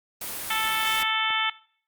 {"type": "noise", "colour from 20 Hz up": "white", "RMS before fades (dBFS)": -33, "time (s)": [0.21, 1.03], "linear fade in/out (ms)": 5}
{"type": "harmonic tone", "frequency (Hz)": 440, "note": "A4", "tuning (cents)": 0, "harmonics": [2, 3, 4, 5, 6, 7, 8], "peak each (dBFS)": [-31, -29, -31, -28, -34, -29, -30], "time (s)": [0.5, 1.5], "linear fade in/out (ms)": 5}
{"type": "clicks", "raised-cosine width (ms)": 0.5, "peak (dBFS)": -24, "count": 2, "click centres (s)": [1.031, 1.305]}
{"effects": ["noise-tail reverb RT60 0.5 s tail -20 dB re dry", "Opus 32 kbps"]}